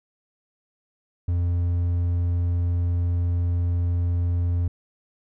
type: tone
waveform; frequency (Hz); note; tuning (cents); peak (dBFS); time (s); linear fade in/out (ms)
triangle; 87.1; F2; -4; -18; 1.28-4.68; 5
effects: none